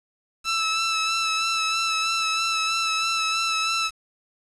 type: tone with vibrato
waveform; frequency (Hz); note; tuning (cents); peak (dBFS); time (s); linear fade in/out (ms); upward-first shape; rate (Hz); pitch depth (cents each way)
15% pulse; 1318.5; E6; 0; -15; 0.44-3.91; 50; sine; 3.1; 25
effects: resampled to 24000 Hz + 7-bit